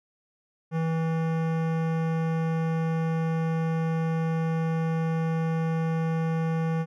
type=tone with hard clipping; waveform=sine; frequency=162.6 Hz; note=E3; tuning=23 cents flat; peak=-26 dBFS; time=0.71-6.86 s; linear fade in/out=50 ms; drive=18 dB; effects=none